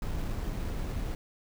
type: noise with sample-and-hold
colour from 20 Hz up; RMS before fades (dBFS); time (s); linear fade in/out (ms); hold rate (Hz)
brown; -33; 0.02-1.15; 2; 6300
effects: none